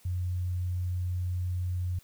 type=tone; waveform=sine; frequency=90 Hz; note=F#2; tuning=47 cents flat; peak=-28 dBFS; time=0.05-1.99 s; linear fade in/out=5 ms; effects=white hiss -60 dBFS RMS until 2.03 s